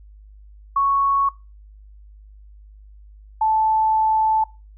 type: tone pair in turn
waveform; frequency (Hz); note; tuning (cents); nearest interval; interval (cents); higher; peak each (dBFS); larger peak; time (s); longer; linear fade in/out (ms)
sine; 1108.7 / 875.4; C#6 / A5; 0 / -9; major third; 409; first; -15; neither; 0.76-1.29 / 3.41-4.44; second; 5
effects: noise-tail reverb RT60 0.3 s tail -22 dB re dry + added 51 Hz sine -42 dBFS peak until 4.77 s